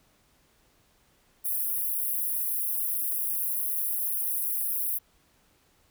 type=high-pass noise; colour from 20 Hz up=white; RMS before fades=-29 dBFS; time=1.44-4.99 s; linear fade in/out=20 ms; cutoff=10000 Hz; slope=96 dB/octave; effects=pink hiss -65 dBFS RMS until 5.9 s